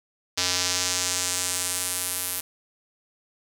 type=tone with band-pass filter sweep; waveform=square; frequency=90.5 Hz; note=F#2; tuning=38 cents flat; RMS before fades=-27 dBFS; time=0.37-2.41 s; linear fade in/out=10 ms; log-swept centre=5200 to 12000 Hz; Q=1.7; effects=none